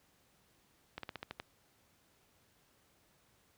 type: slowing click train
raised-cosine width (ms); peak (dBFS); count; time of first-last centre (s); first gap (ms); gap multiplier
0.3; -25; 7; 0.98-1.399; 53; 1.11
effects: pink hiss -70 dBFS RMS until 3.57 s + high-pass 60 Hz 12 dB/octave